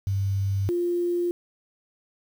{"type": "tone pair in turn", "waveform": "sine", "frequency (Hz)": [98, 349.2], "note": ["G2", "F4"], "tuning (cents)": [0, 0], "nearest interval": "octave + minor seventh", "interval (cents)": 2200, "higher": "second", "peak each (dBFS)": [-22, -22], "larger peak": "neither", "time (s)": [[0.07, 0.69], [0.69, 1.31]], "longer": "neither", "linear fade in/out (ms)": 0, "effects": ["8-bit"]}